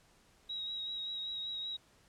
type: tone with vibrato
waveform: sine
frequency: 3825 Hz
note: A#7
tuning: 44 cents sharp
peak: -37 dBFS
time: 0.49-1.77 s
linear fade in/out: 10 ms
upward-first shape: triangle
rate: 5.2 Hz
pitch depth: 26 cents each way
effects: pink hiss -66 dBFS RMS until 2.08 s + low-pass 10000 Hz 12 dB/octave